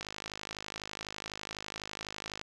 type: click train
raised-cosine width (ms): 0.2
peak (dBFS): -21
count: 126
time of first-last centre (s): 0.01-2.414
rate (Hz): 52
effects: none

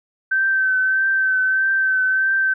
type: tone with vibrato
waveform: sine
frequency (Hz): 1543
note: G6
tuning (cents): -28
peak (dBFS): -15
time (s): 0.31-2.54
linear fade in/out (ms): 10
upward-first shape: triangle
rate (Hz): 1.6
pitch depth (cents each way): 30
effects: none

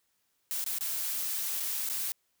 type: noise with dropouts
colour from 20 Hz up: blue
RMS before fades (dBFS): -33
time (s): 0.51-2.12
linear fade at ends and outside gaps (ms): 0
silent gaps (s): 0.641-0.663 / 0.785-0.809 / 1.599-1.604 / 1.89-1.898
effects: white hiss -75 dBFS RMS until 2.4 s

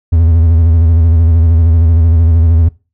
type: tone with vibrato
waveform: triangle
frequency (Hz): 82.41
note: E2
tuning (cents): 0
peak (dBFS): -3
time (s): 0.12-2.69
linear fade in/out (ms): 10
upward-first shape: square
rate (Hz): 13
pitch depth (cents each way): 56
effects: noise-tail reverb RT60 0.3 s tail -22 dB re dry

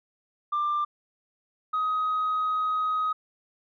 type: tone pair in turn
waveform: sine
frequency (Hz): 1188 / 1258.6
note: D6 / D#6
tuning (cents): +20 / +19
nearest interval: minor second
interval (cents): 99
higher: second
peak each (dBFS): -22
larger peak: neither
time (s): 0.52-0.85 / 1.73-3.13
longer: second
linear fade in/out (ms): 10
effects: tanh soft clip ceiling -21 dBFS

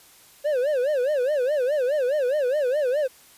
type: tone with vibrato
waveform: triangle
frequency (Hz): 547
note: C#5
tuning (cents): -23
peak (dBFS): -18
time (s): 0.44-3.08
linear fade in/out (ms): 20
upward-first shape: sine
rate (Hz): 4.8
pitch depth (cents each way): 200
effects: white hiss -52 dBFS RMS until 3.37 s + resampled to 32000 Hz

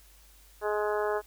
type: harmonic tone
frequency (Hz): 210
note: G#3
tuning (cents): +19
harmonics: 2 / 3 / 4 / 5 / 6 / 7 / 8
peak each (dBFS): -29 / -33 / -35 / -37 / -39 / -40 / -41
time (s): 0.61-1.22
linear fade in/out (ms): 50
effects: added 50 Hz sine -56 dBFS peak until 1.26 s + white hiss -59 dBFS RMS until 1.26 s

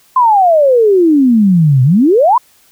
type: exponential two-way sweep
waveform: sine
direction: down then up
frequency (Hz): 1049 to 123.47 to 1049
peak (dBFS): -5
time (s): 0.16-2.38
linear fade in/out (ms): 5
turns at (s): 1.83
effects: white hiss -49 dBFS RMS until 2.71 s

